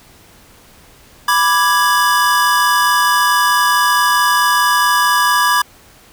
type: chord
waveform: square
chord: G# diminished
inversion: first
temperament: equal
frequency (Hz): 987.8 / 1174.7 / 1661.2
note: B5 / D6 / G#6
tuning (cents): 0 / 0 / 0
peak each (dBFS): -16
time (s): 1.28-5.62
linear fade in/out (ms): 5
effects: pink hiss -45 dBFS RMS until 6.12 s